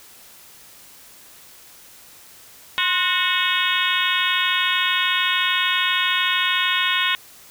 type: harmonic tone with a mistuned harmonic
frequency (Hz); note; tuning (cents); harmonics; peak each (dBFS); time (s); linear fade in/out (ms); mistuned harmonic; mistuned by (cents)
366.9; F#4; -15; 3 / 4 / 5 / 6 / 7 / 8 / 9 / 10; -26 / -26 / -26 / -26 / -26 / -26 / -26 / -26; 2.78-7.15; 0; 3; -67
effects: white hiss -46 dBFS RMS until 7.5 s